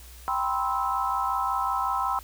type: chord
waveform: sine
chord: C major seventh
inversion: second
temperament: just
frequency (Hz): 784.9 / 981.1 / 1046.5 / 1308.1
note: G5 / B5 / C6 / E6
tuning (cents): +2 / -12 / 0 / -14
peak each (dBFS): -30 / -30 / -29 / -29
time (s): 0.28-2.19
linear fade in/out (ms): 0
effects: added 60 Hz sine -45 dBFS peak until 2.23 s + white hiss -50 dBFS RMS until 2.23 s